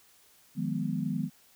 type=chord; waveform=sine; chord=F half-diminished seventh; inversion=third; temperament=equal with one note detuned; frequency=155.56 / 178.59 / 207.7 / 246.9 Hz; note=Eb3 / F3 / Ab3 / Cb4; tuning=0 / +39 / 0 / 0 cents; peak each=-34 dBFS; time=0.55-1.3 s; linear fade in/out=50 ms; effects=white hiss -61 dBFS RMS until 1.55 s